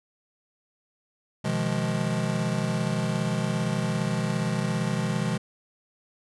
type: chord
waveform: square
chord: F half-diminished seventh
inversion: second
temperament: just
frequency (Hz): 125.72 / 157.15 / 174.61 / 209.5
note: Cb3 / Eb3 / F3 / Ab3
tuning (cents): +31 / +18 / 0 / +15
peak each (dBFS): -31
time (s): 1.44-5.38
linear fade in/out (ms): 10
effects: resampled to 24000 Hz